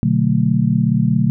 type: chord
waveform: sine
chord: B minor seventh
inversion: none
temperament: just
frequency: 123.47 / 148.16 / 185.21 / 222.2 Hz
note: B2 / D3 / F#3 / A3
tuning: 0 / +16 / +2 / +17 cents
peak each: -18 dBFS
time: 0.03-1.3 s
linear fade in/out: 0 ms
effects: none